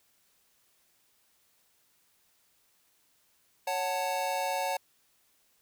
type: chord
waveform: square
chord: F# minor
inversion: second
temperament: just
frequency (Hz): 555 / 740 / 888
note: C#5 / F#5 / A5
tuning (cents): +2 / 0 / +16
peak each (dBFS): -35 / -34 / -34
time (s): 3.67-4.77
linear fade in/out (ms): 5
effects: white hiss -69 dBFS RMS until 5.61 s